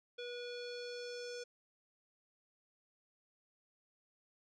square tone with low-pass filter sweep, 485.7 Hz, B4, 29 cents flat, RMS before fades -45 dBFS, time 0.18-1.44 s, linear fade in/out 10 ms, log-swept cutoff 3600 to 5800 Hz, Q 3.7, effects none

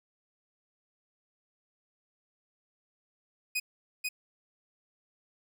sawtooth tone with echo, 2496 Hz, D#7, 5 cents sharp, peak -25 dBFS, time 3.55-3.6 s, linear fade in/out 10 ms, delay 490 ms, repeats 1, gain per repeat -2 dB, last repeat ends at 4.09 s, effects none

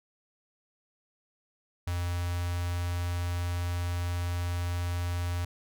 square tone with notch filter, 87.7 Hz, F2, 8 cents sharp, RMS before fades -31 dBFS, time 1.87-5.45 s, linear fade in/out 5 ms, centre 340 Hz, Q 0.67, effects none

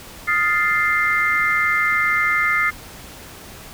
sine chord, F dominant seventh, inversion third, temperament equal, 1244.5 / 1396.9 / 1760 / 2093 Hz, Eb6 / F6 / A6 / C7, 0 / 0 / 0 / 0 cents, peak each -23 / -24 / -23 / -18 dBFS, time 0.27-2.71 s, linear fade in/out 20 ms, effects pink hiss -39 dBFS RMS until 3.73 s

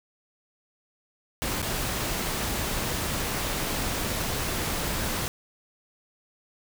pink noise with dropouts, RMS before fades -29 dBFS, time 1.42-5.28 s, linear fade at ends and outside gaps 0 ms, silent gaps 1.618-1.627 s, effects none

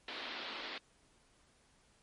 white band-pass noise, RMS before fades -44 dBFS, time 0.08-0.78 s, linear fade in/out 2 ms, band 220 to 4300 Hz, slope 48 dB/octave, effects pink hiss -69 dBFS RMS until 2.02 s + MP3 48 kbps

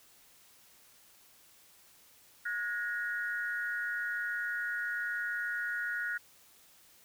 sine tone cluster, 1446 / 1667 / 1866 Hz, F#6 / G#6 / A#6, -40 / +6 / +1 cents, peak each -34 / -40 / -39 dBFS, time 2.45-6.18 s, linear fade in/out 10 ms, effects white hiss -61 dBFS RMS until 7.04 s

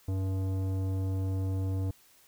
sine tone with tanh clipping, 95.2 Hz, F#2, 50 cents sharp, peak -30 dBFS, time 0.08-1.91 s, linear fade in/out 5 ms, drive 14 dB, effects white hiss -61 dBFS RMS until 2.27 s

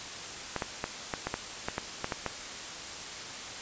clicks, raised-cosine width 0.5 ms, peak -15 dBFS, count 11, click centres 0.563 / 0.622 / 0.841 / 1.138 / 1.27 / 1.341 / 1.685 / 1.781 / 2.044 / 2.122 / 2.263 s, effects white hiss -40 dBFS RMS until 3.61 s + resampled to 16000 Hz

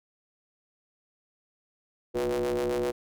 45% pulse ring-modulated tone, 64.8 Hz, C2, 16 cents flat, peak -23 dBFS, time 2.14-2.92 s, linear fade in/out 20 ms, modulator 425 Hz, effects none

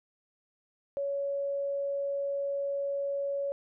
sine tone, 560 Hz, C#5, 18 cents sharp, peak -29 dBFS, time 0.97-3.52 s, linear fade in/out 0 ms, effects none

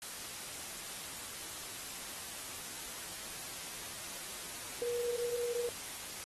sine tone in noise, 479.5 Hz, A#4, 49 cents sharp, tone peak -33 dBFS, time 4.82-5.69 s, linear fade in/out 0 ms, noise white, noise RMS -44 dBFS, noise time 0.02-6.24 s, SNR +8 dB, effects AAC 32 kbps

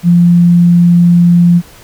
sine tone, 173.4 Hz, F3, 12 cents flat, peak -3 dBFS, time 0.03-1.62 s, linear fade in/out 50 ms, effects pink hiss -38 dBFS RMS until 1.83 s

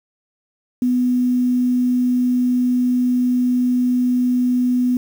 sine tone with quantisation, 248.5 Hz, B3, 11 cents sharp, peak -14 dBFS, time 0.82-4.97 s, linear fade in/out 2 ms, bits 7, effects none

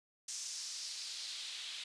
white noise with band-pass filter sweep, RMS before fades -44 dBFS, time 0.28-1.84 s, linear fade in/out 5 ms, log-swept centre 6200 to 3300 Hz, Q 2.4, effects resampled to 22050 Hz

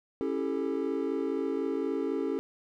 triangle chord, A dominant seventh, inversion first, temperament just, 275 / 330 / 396 / 440 Hz, C#4 / E4 / G4 / A4, -14 / +2 / +18 / 0 cents, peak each -31 / -33 / -32 / -32 dBFS, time 0.21-2.39 s, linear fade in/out 0 ms, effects none

